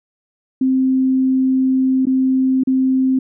sine tone with dropouts, 261.6 Hz, C4, in tune, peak -12 dBFS, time 0.61-3.19 s, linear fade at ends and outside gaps 5 ms, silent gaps 2.055-2.068 / 2.636-2.672 s, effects none

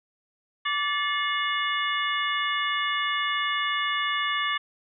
harmonic tone with a mistuned harmonic, 581 Hz, D5, 19 cents flat, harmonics 2 / 3 / 4 / 5 / 6, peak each -28 / -30 / -31 / -32 / -33 dBFS, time 0.65-4.58 s, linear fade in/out 10 ms, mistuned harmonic 4, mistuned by -130 cents, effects none

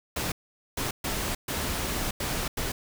pink noise bursts at uneven times, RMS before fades -30 dBFS, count 6, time 0.16-0.32 / 0.77-0.91 / 1.04-1.35 / 1.48-2.11 / 2.2-2.48 / 2.57-2.72 s, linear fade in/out 5 ms, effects none

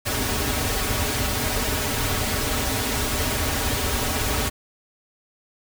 pink noise with comb filter, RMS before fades -24 dBFS, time 0.05-4.5 s, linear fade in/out 20 ms, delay 5.8 ms, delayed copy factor -0.8, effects none

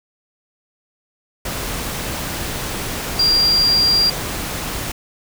sine tone in noise, 4762 Hz, D8, 23 cents sharp, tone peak -12 dBFS, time 3.19-4.1 s, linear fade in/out 5 ms, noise pink, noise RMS -25 dBFS, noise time 1.45-4.92 s, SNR +10 dB, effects none

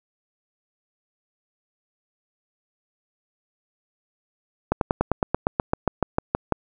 slowing click train, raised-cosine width 1 ms, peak -5 dBFS, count 15, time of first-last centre 4.72-6.523 s, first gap 92 ms, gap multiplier 1.05, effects none

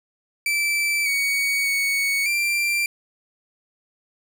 40% pulse tone with pitch steps, 2327 / 2242 / 2226 / 2362 Hz, D7 / C#7 / C#7 / D7, -17 / +19 / +7 / +9 cents, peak -19 dBFS, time 0.46-2.86 s, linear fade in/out 2 ms, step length 600 ms, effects none

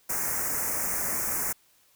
white band-stop noise, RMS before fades -29 dBFS, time 0.09-1.53 s, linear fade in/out 10 ms, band 2200 to 5800 Hz, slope 48 dB/octave, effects white hiss -63 dBFS RMS until 1.95 s

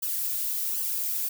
violet noise with flanger, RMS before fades -29 dBFS, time 0.02-1.29 s, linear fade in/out 10 ms, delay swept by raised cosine 0.64 to 3.84 ms, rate 1.3 Hz, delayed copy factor +1, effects none

